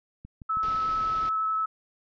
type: clicks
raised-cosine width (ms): 5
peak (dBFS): -30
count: 5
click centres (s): 0.25 / 0.418 / 0.571 / 0.685 / 0.748
type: tone with vibrato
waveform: sine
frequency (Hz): 1300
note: E6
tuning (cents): -24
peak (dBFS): -24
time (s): 0.49-1.66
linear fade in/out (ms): 10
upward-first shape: sine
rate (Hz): 11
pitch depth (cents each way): 9
type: low-pass noise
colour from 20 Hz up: pink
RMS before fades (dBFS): -42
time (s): 0.63-1.29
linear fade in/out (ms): 0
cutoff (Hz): 5500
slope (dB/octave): 48
effects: none